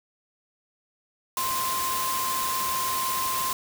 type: tone in noise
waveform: sine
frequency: 1046.5 Hz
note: C6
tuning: in tune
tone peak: -27 dBFS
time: 1.37-3.53 s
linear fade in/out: 2 ms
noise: white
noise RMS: -30 dBFS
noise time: 1.37-3.53 s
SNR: 0 dB
effects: none